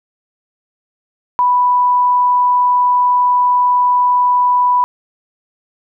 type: tone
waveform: sine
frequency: 987.8 Hz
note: B5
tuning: in tune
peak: -9 dBFS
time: 1.39-4.84 s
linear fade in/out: 0 ms
effects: none